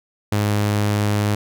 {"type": "tone", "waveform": "sawtooth", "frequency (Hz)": 103.83, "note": "G#2", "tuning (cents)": 0, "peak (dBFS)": -13, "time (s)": [0.32, 1.35], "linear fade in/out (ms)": 5, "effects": []}